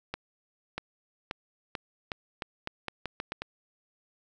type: accelerating click train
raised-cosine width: 0.3 ms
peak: -17 dBFS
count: 12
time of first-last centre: 0.14-3.42 s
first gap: 640 ms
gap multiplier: 0.83
effects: none